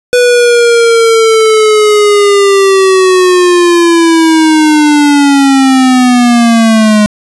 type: linear sweep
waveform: square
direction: down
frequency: 493.9 to 208.7 Hz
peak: -4 dBFS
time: 0.13-7.06 s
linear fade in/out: 0 ms
effects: resampled to 24000 Hz + 7-bit